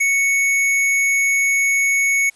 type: tone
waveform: square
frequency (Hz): 2217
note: C#7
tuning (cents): 0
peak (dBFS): -15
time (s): 0-2.3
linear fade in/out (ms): 10
effects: white hiss -53 dBFS RMS until 2.35 s + resampled to 24000 Hz